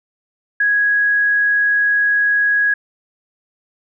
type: tone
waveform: sine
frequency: 1661.2 Hz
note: G#6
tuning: in tune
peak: -12 dBFS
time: 0.6-2.74 s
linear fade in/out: 5 ms
effects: none